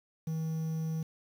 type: tone with quantisation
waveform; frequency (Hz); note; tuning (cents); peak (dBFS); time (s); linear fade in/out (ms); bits
triangle; 160; D#3; +49; -29; 0.27-1.03; 5; 9
effects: none